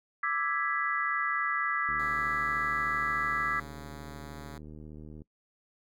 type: chord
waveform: sine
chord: E dominant seventh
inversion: third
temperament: equal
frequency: 1174.7 / 1318.5 / 1661.2 / 1975.5 Hz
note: D6 / E6 / G#6 / B6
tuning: 0 / 0 / 0 / 0 cents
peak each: -33 dBFS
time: 0.23-3.6 s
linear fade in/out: 5 ms
type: click train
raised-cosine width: 3 ms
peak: -34 dBFS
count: 256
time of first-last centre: 1.89-5.219 s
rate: 76.6 Hz
type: tone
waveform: 5% pulse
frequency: 140 Hz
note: C#3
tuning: 18 cents sharp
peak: -34 dBFS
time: 1.99-4.58 s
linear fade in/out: 5 ms
effects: noise-tail reverb RT60 0.1 s tail -22 dB re dry